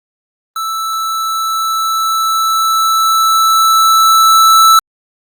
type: tone with level ramp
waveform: square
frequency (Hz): 1318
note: E6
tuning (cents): -1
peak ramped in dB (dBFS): -17 to -4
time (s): 0.56-4.79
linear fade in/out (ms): 2
effects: Opus 24 kbps